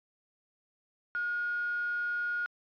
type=tone with quantisation; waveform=sine; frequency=1435 Hz; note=F6; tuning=47 cents sharp; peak=-30 dBFS; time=1.15-2.46 s; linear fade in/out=0 ms; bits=7; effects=resampled to 11025 Hz